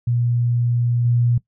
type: tone with level steps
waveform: sine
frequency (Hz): 120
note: B2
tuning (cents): -49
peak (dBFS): -16 / -14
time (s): 0.07-1.38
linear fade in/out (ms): 5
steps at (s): 1.05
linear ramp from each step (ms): 2
effects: noise-tail reverb RT60 0.1 s tail -19 dB re dry